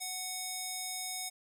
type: tone with band-pass filter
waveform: square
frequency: 740 Hz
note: F#5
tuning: in tune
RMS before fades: -39 dBFS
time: 0-1.3 s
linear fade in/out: 20 ms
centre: 9100 Hz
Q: 0.88
effects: none